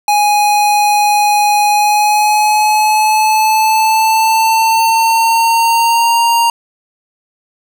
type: tone with pitch glide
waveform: square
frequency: 830.6 to 932.3 Hz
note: G#5 to A#5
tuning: 0 to 0 cents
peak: -9 dBFS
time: 0.08-6.5 s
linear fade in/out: 2 ms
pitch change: +200 cents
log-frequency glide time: 1.67-6.22 s
effects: none